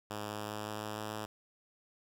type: tone with pitch steps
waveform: 5% pulse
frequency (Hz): 104.9 / 105.69 / 106.49 / 107.29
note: G#2 / G#2 / G#2 / A2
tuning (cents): +18 / +31 / +44 / -43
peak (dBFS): -27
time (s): 0.1-1.26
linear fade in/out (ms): 10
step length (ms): 290
effects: none